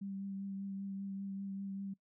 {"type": "tone with vibrato", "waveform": "sine", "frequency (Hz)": 196, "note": "G3", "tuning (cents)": 0, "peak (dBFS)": -39, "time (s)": [0.01, 1.94], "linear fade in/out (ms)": 10, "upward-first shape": "triangle", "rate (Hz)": 5.1, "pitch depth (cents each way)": 20, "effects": ["noise-tail reverb RT60 0.1 s tail -22 dB re dry"]}